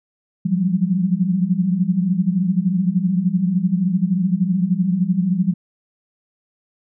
sine tone cluster, 172.9 / 183.2 / 196.3 Hz, F3 / F#3 / G3, -17 / -17 / +3 cents, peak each -20 dBFS, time 0.45-5.54 s, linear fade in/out 10 ms, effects none

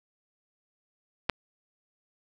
clicks, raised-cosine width 0.3 ms, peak -26 / -7 dBFS, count 2, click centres 1.293 / 1.297 s, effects none

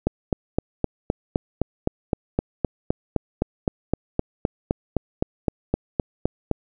click train, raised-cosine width 2 ms, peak -6 dBFS, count 26, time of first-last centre 0.07-6.513 s, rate 3.88 Hz, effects none

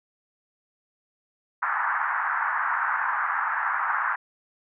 white band-pass noise, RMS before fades -26 dBFS, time 1.62-4.16 s, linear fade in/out 10 ms, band 860 to 1700 Hz, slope 48 dB/octave, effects none

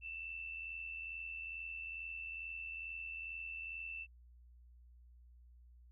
sine tone with amplitude modulation, 2665 Hz, E7, 18 cents sharp, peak -40 dBFS, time 0.01-4.07 s, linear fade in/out 50 ms, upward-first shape sine, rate 82.3 Hz, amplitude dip 55%, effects added 60 Hz sine -58 dBFS peak until 5.91 s

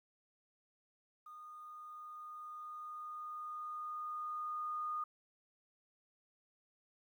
sine tone with level ramp, 1227 Hz, D#6, 25 cents flat, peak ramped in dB -50 to -36 dBFS, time 1.26-5.04 s, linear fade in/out 5 ms, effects 12-bit

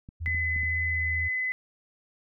clicks, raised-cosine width 5 ms, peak -30 dBFS, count 5, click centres 0.089 / 0.277 / 0.347 / 0.563 / 0.633 s
sine tone with vibrato, 82.41 Hz, E2, in tune, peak -30 dBFS, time 0.2-1.29 s, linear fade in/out 20 ms, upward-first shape sine, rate 2 Hz, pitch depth 23 cents each way
sine tone, 2021 Hz, B6, 39 cents sharp, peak -26 dBFS, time 0.26-1.52 s, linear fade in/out 0 ms
effects none

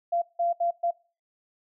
sine tone bursts at uneven times, 688 Hz, F5, 26 cents flat, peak -22 dBFS, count 4, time 0.12-0.22 / 0.39-0.53 / 0.6-0.71 / 0.83-0.91 s, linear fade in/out 10 ms, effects noise-tail reverb RT60 0.4 s tail -23 dB re dry

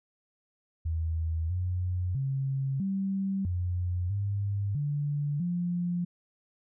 sine tone with pitch steps, 81.1 / 90.4 / 135.3 / 194.1 / 89.4 / 100.6 / 145.3 / 175.4 Hz, E2 / F#2 / C#3 / G3 / F2 / G2 / D3 / F3, -28 / -40 / -42 / -17 / +41 / +45 / -18 / +8 cents, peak -27 dBFS, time 0.85-6.05 s, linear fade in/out 10 ms, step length 650 ms, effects none

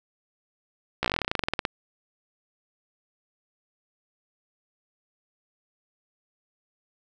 slowing click train, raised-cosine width 0.3 ms, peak -8 dBFS, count 20, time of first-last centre 1.03-1.652 s, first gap 15 ms, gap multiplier 1.08, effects none

